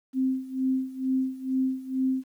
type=tone with tremolo; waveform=sine; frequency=261.6 Hz; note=C4; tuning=in tune; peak=-21 dBFS; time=0.13-2.24 s; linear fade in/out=50 ms; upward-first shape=sine; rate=2.2 Hz; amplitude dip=85%; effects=10-bit